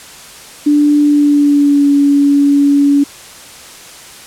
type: tone with pitch glide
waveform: sine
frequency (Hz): 293.7 to 283.9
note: D4 to C#4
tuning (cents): 0 to +41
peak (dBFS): -6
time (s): 0.66-3.04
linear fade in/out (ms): 10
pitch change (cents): -59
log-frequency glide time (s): 1-1.9
effects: white hiss -34 dBFS RMS until 4.26 s + low-pass 10000 Hz 12 dB/octave